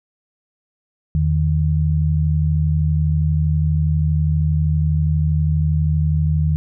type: tone pair together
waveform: sine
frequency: 81.6 / 154.04 Hz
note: E2 / D#3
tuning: -17 / -17 cents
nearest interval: major seventh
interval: 1100 cents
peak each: -17 dBFS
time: 1.15-6.56 s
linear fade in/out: 0 ms
effects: none